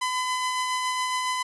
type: tone with tremolo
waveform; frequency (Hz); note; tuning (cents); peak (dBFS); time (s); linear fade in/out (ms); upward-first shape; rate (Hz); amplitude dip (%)
sawtooth; 1011; B5; +40; -20; 0.01-1.43; 10; sine; 7.2; 25
effects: resampled to 24000 Hz